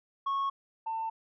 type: tone pair in turn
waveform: sine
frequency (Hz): 1100 / 895.8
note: C#6 / A5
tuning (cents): -14 / +31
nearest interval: major third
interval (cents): 355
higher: first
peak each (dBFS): -25 / -30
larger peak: first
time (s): 0.26-0.5 / 0.86-1.1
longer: neither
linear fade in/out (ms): 10
effects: tanh soft clip ceiling -27 dBFS